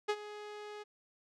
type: tone with ADSR envelope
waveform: sawtooth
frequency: 418.4 Hz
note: G#4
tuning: 13 cents sharp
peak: -24 dBFS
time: 0.08-0.84 s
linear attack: 16 ms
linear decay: 56 ms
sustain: -16 dB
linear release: 21 ms
effects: low-pass 5000 Hz 12 dB/octave